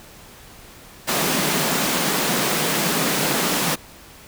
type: high-pass noise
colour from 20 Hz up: pink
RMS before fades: -21 dBFS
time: 1.07-3.76 s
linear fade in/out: 20 ms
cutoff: 140 Hz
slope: 96 dB/octave
effects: pink hiss -44 dBFS RMS until 4.27 s